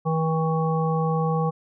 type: harmonic tone with a mistuned harmonic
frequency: 160.7 Hz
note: E3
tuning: 44 cents flat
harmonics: 1 / 3 / 5 / 7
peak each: -22 / -27 / -29 / -30 dBFS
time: 0.05-1.51 s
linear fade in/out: 20 ms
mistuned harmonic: 7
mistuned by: -18 cents
effects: none